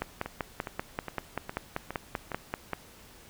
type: two click trains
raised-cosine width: 0.5 ms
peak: -15 / -20 dBFS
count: 15 / 6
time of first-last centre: 0.02-2.733 / 0.26-2.318 s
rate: 5.16 / 2.43 Hz
effects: pink hiss -53 dBFS RMS until 3.29 s

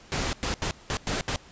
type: noise bursts at uneven times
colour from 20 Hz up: pink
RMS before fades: -28 dBFS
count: 6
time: 0.12-0.33 / 0.43-0.54 / 0.62-0.71 / 0.9-0.97 / 1.07-1.21 / 1.28-1.36 s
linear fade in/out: 0 ms
effects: pink hiss -51 dBFS RMS until 1.51 s + resampled to 16000 Hz

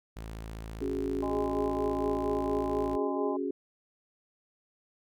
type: tone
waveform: sawtooth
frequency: 55 Hz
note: A1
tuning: in tune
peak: -35 dBFS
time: 0.16-2.97 s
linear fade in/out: 10 ms
type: chord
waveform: sine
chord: C# suspended fourth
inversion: none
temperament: equal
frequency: 277.2 / 370 / 415.3 Hz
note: C#4 / F#4 / G#4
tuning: 0 / 0 / 0 cents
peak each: -33 / -34 / -35 dBFS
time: 0.81-3.51 s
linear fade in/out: 5 ms
type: harmonic tone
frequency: 205.5 Hz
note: G#3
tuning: 18 cents flat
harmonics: 2 / 3 / 4 / 5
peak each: -35 / -37 / -38 / -39 dBFS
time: 1.22-3.37 s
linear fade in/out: 10 ms
effects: none

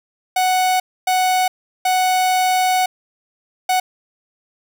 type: tone bursts at uneven times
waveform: 45% pulse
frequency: 741 Hz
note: F#5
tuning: 2 cents sharp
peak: -14 dBFS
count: 4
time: 0.36-0.8 / 1.07-1.48 / 1.85-2.86 / 3.69-3.8 s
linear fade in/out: 5 ms
effects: 9-bit

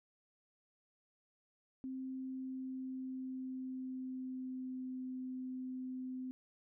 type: tone with pitch glide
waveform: sine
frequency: 261.6 to 256.7 Hz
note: C4 to C4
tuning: 0 to -33 cents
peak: -40 dBFS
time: 1.84-6.31 s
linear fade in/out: 0 ms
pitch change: -33 cents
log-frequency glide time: 2.11-5.03 s
effects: none

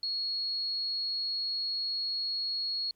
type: tone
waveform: sine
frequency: 4323 Hz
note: C#8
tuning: 44 cents flat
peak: -30 dBFS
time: 0.03-2.91 s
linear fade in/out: 2 ms
effects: pink hiss -75 dBFS RMS until 2.95 s

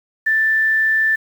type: tone with quantisation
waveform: sine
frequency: 1767 Hz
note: A6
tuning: 7 cents sharp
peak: -13 dBFS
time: 0.26-1.16 s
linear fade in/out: 10 ms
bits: 7
effects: none

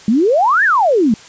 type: exponential two-way sweep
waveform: sine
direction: up then down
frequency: 200.9 to 1849 to 200.9 Hz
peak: -9 dBFS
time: 0.08-1.14 s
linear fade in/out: 2 ms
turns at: 0.64 s
effects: white hiss -39 dBFS RMS until 1.28 s + resampled to 16000 Hz

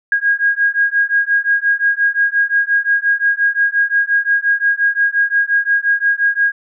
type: beating tone pair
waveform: sine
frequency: 1632 / 1637.7 Hz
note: G#6 / G#6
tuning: -31 / -25 cents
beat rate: 5.7 Hz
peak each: -15 dBFS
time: 0.12-6.52 s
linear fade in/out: 2 ms
effects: none

